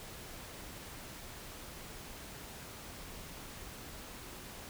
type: silence
effects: pink hiss -48 dBFS RMS until 4.69 s